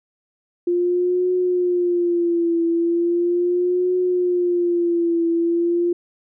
sine tone with vibrato, 349.2 Hz, F4, in tune, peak -16 dBFS, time 0.67-5.93 s, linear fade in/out 5 ms, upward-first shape triangle, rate 0.38 Hz, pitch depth 76 cents each way, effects none

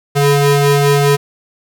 40% pulse ring-modulated tone, 284.9 Hz, C#4, 48 cents sharp, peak -5 dBFS, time 0.15-1.17 s, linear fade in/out 20 ms, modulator 140 Hz, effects none

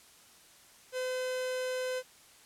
45% pulse tone, 510 Hz, C5, 44 cents flat, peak -32 dBFS, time 0.92-2.03 s, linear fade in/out 50 ms, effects white hiss -58 dBFS RMS until 2.45 s + low-pass 11000 Hz 12 dB/octave

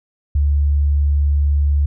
sine tone, 72.1 Hz, D2, 31 cents flat, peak -12 dBFS, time 0.35-1.86 s, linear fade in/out 5 ms, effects none

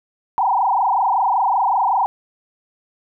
sine tone with frequency modulation, 870 Hz, A5, 20 cents flat, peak -14 dBFS, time 0.38-2.06 s, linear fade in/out 0 ms, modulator 25.3 Hz, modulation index 4.7, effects none

